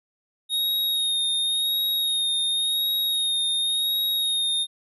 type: tone with vibrato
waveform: square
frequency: 3729 Hz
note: A#7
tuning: in tune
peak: -22 dBFS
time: 0.49-4.67 s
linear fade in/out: 50 ms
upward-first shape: sine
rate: 0.92 Hz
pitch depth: 28 cents each way
effects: none